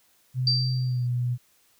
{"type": "tone with pitch glide", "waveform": "sine", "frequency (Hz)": [127.6, 122.83], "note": ["C3", "B2"], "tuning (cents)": [-43, -9], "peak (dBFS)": -23, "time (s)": [0.34, 1.38], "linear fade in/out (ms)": 50, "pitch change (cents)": -66, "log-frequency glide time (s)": [0.85, 1.04]}
{"type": "tone with exponential decay", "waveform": "sine", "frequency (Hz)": 4677, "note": "D8", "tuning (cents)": -8, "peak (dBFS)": -18, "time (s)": [0.47, 1.07], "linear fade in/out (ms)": 2, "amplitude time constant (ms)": 130}
{"effects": ["white hiss -63 dBFS RMS until 1.79 s"]}